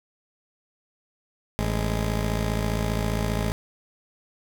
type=tone pair together; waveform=15% pulse; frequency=55.01 / 207.7 Hz; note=A1 / G#3; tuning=0 / 0 cents; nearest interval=octave + major seventh; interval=2300 cents; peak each=-18 / -24 dBFS; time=1.59-3.52 s; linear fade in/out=0 ms; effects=none